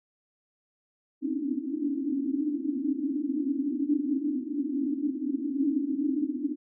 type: band-pass noise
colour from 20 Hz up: pink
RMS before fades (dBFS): -29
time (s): 1.21-6.56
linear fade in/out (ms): 50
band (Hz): 260 to 310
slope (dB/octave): 96
effects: none